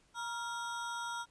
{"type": "ring-modulated tone", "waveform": "square", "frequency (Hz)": 1168, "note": "D6", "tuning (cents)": -10, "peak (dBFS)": -35, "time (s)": [0.14, 1.26], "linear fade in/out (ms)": 50, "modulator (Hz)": 221, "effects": ["pink hiss -69 dBFS RMS until 1.3 s", "resampled to 22050 Hz"]}